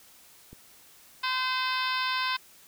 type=click; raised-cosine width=3 ms; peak=-33 dBFS; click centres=0.53 s
type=harmonic tone; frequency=514 Hz; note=C5; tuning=31 cents flat; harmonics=2 / 3 / 4 / 5 / 6 / 7 / 8 / 9 / 10; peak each=-30 / -33 / -37 / -35 / -39 / -36 / -39 / -40 / -40 dBFS; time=1.23-2.37 s; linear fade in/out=10 ms
effects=white hiss -55 dBFS RMS until 2.67 s